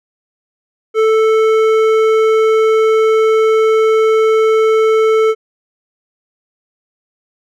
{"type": "tone with hard clipping", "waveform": "triangle", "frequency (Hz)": 440, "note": "A4", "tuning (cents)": 0, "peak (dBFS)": -10, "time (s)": [0.94, 5.35], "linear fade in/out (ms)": 50, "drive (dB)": 14, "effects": []}